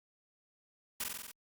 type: noise with echo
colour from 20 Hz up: white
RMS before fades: -36 dBFS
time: 1-1.04 s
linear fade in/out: 5 ms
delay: 46 ms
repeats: 6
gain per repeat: -2 dB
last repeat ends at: 1.316 s
effects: Opus 48 kbps